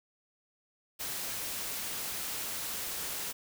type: noise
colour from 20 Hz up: white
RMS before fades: -37 dBFS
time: 0.99-3.33 s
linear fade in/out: 20 ms
effects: none